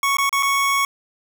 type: tone with dropouts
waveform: 25% pulse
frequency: 1108.7 Hz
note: C#6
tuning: in tune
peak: -13 dBFS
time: 0.03-0.85 s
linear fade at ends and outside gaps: 2 ms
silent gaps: 0.17-0.184 / 0.294-0.327 / 0.426-0.43 s
effects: none